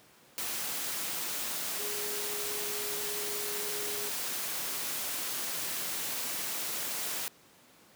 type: tone in noise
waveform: sine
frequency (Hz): 415.3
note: G#4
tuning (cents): 0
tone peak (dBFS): -41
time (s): 1.79-4.09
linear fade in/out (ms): 0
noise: white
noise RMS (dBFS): -35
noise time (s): 0.38-7.28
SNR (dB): -9
effects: pink hiss -59 dBFS RMS until 7.95 s + high-pass 150 Hz 12 dB/octave

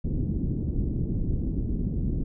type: low-pass noise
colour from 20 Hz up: pink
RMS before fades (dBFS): -27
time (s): 0.04-2.24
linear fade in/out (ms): 10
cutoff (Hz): 300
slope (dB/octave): 24
effects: none

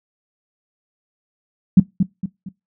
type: tone with echo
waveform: sine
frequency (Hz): 187.4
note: F#3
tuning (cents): +22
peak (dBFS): -3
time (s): 1.77-1.8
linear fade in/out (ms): 5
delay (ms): 230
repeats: 3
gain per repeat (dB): -8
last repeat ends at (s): 2.49
effects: noise-tail reverb RT60 0.2 s tail -20 dB re dry

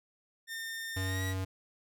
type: tone with pitch glide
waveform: sawtooth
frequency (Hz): 1814 to 1921.9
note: A#6 to B6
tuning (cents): -48 to -48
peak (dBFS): -34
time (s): 0.47-1.35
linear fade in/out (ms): 50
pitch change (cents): +100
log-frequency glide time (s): 1.04-1.24
type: tone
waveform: square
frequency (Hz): 94.5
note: F#2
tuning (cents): +37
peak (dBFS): -33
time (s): 0.96-1.45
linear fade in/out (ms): 10
effects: none

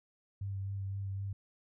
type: tone with vibrato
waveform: sine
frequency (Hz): 98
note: G2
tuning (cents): 0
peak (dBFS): -35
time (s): 0.41-1.33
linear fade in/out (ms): 5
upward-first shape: sine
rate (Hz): 3.9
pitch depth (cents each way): 18
effects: none

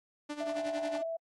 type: tone with tremolo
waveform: sawtooth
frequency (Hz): 295.7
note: D4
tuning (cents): +12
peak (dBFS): -31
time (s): 0.29-1.02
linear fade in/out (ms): 10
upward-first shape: sine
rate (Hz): 11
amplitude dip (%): 75
type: tone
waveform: sine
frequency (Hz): 659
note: E5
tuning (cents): -1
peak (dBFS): -33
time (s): 0.4-1.17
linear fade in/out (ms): 10
effects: low-pass 8000 Hz 12 dB/octave + AAC 32 kbps

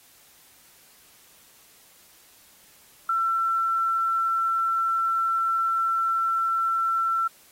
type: tone with ADSR envelope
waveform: sine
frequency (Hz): 1345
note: E6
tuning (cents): +34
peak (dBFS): -19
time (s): 3.09-7.28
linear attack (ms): 5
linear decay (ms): 9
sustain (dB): -2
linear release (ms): 11
effects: white hiss -55 dBFS RMS until 7.51 s + AAC 48 kbps

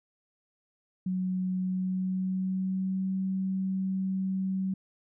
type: tone with pitch glide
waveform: sine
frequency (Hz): 185 to 189.98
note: F#3 to F#3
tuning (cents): 0 to +46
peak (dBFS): -27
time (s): 1.06-4.74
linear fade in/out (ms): 5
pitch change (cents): +46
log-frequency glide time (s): 1.58-3.14
effects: none

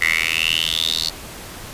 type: tone with high-pass filter sweep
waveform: 10% pulse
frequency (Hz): 81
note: E2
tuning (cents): -30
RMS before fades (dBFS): -20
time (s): 0.01-1.1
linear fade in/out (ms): 10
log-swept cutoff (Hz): 2000 to 4300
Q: 8.4
effects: pink hiss -35 dBFS RMS until 1.73 s + resampled to 32000 Hz

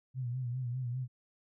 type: tone with vibrato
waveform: sine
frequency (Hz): 124.8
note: B2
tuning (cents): +19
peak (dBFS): -33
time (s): 0.14-1.08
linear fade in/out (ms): 50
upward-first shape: sine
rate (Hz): 5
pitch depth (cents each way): 78
effects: none

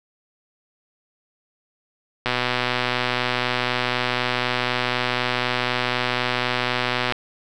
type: click train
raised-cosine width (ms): 0.3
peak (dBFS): -5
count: 604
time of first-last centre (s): 2.26-7.123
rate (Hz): 124
effects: none

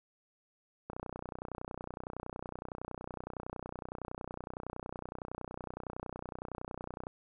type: click train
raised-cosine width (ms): 1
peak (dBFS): -26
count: 191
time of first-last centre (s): 0.9-7.069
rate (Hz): 30.8
effects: none

